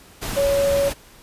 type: tone in noise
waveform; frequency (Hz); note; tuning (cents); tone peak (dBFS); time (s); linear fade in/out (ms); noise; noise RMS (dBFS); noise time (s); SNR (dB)
sine; 560; C#5; +18; -16; 0.36-0.9; 20; pink; -28; 0.21-0.94; +9
effects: pink hiss -48 dBFS RMS until 1.22 s + resampled to 32000 Hz